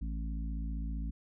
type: harmonic tone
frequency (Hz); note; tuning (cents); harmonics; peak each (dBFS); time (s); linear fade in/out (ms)
55.3; A1; +9; 1 / 3 / 4 / 5; -34 / -44 / -46 / -48; 0.01-1.11; 10
effects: none